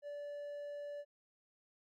triangle tone, 580 Hz, D5, 22 cents flat, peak -40 dBFS, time 0.02-1.05 s, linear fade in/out 50 ms, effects MP3 64 kbps

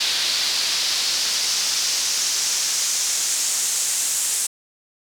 pink noise with band-pass filter sweep, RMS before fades -22 dBFS, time 0-4.47 s, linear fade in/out 10 ms, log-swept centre 4200 to 8000 Hz, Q 2.2, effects none

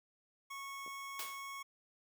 25% pulse tone, 1101 Hz, C#6, 12 cents flat, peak -40 dBFS, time 0.5-1.63 s, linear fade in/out 10 ms
clicks, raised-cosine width 2 ms, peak -40 dBFS, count 2, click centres 0.863 / 0.877 s
white noise with exponential decay, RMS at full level -40 dBFS, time 1.19-1.5 s, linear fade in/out 2 ms, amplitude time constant 66 ms
effects high-pass 300 Hz 12 dB/octave

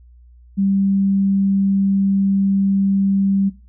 sine tone, 196 Hz, G3, in tune, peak -14 dBFS, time 0.57-3.5 s, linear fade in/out 20 ms, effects noise-tail reverb RT60 0.3 s tail -19 dB re dry + added 60 Hz sine -43 dBFS peak until 3.68 s

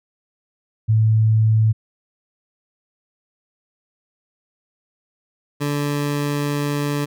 sine / 20% pulse tone pair in turn, 110 / 145 Hz, A2 / D3, 0 / -22 cents, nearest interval perfect fourth, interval 478 cents, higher second, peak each -12 / -15 dBFS, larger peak first, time 0.88-1.73 / 5.6-7.06 s, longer second, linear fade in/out 20 ms, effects none

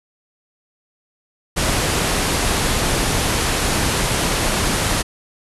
pink low-pass noise, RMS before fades -19 dBFS, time 1.56-5.03 s, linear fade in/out 20 ms, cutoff 12000 Hz, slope 96 dB/octave, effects none

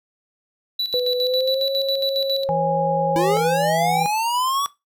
triangle tone with tremolo, 3951 Hz, B7, in tune, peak -18 dBFS, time 0.79-2.44 s, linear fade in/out 5 ms, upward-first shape square, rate 7.3 Hz, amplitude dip 65%
sine tone with pitch glide, 496.1 to 544.1 Hz, B4 to C#5, +8 to -32 cents, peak -19 dBFS, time 0.94-3.37 s, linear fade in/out 0 ms, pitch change +160 cents, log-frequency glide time 1.19-1.66 s
harmonic tone, 164.81 Hz, E3, in tune, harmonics 1 / 3 / 5, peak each -26 / -29 / -21 dBFS, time 2.49-4.06 s, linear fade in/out 0 ms
square linear sweep, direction up, 323.5 to 1145 Hz, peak -20 dBFS, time 3.16-4.66 s, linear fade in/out 0 ms
effects noise-tail reverb RT60 0.2 s tail -17 dB re dry

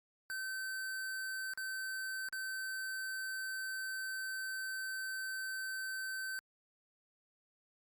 square tone with dropouts, 1540 Hz, G6, 31 cents flat, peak -39 dBFS, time 0.3-6.39 s, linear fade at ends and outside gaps 0 ms, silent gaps 1.536-1.575 / 2.287-2.327 s, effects Opus 48 kbps

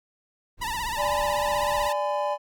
brown noise, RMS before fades -40 dBFS, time 0.57-1.9 s, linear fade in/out 50 ms
sawtooth tone with vibrato, 930 Hz, A#5, 4 cents flat, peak -24 dBFS, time 0.61-1.93 s, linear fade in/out 10 ms, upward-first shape triangle, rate 16 Hz, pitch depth 140 cents each way
triangle chord, G# diminished, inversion second, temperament equal with one note detuned, 587.3 / 830.6 / 1012.6 Hz, D5 / G#5 / B5, 0 / 0 / +43 cents, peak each -25 / -27 / -28 dBFS, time 0.96-2.38 s, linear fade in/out 50 ms
effects none

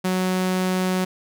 sawtooth tone, 185 Hz, F#3, in tune, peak -16 dBFS, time 0.04-1.05 s, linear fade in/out 10 ms, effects none

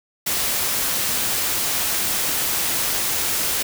white noise, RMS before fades -22 dBFS, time 0.26-3.63 s, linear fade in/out 10 ms, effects none

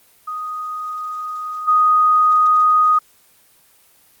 sine tone with level steps, 1244.5 Hz, D#6, in tune, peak -23 / -10 dBFS, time 0.27-2.99 s, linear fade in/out 10 ms, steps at 1.67 s, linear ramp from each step 20 ms, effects white hiss -53 dBFS RMS until 4.2 s + Opus 24 kbps

